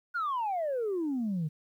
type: exponential sweep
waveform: sine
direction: down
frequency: 1474 to 146.83 Hz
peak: -27 dBFS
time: 0.14-1.49 s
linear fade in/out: 20 ms
effects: tanh soft clip ceiling -26 dBFS + 11-bit